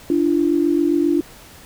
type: tone pair together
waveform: sine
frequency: 293.3 / 340.8 Hz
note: D4 / F4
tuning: -2 / -42 cents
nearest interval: minor third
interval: 260 cents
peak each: -17 dBFS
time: 0.1-1.21 s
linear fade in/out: 2 ms
effects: pink hiss -43 dBFS RMS until 1.65 s